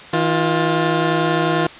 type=tone pair together; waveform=15% pulse; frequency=160.37 / 352 Hz; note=E3 / F4; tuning=-47 / +14 cents; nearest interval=octave + major second; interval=1361 cents; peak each=-12 dBFS; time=0.13-1.67 s; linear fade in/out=5 ms; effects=white hiss -37 dBFS RMS until 1.79 s + resampled to 8000 Hz